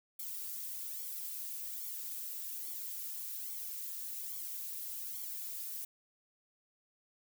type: noise with flanger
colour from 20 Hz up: violet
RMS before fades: -42 dBFS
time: 0.19-5.85 s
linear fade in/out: 5 ms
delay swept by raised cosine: 0.89 to 2.89 ms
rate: 1.2 Hz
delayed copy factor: +0.95
effects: none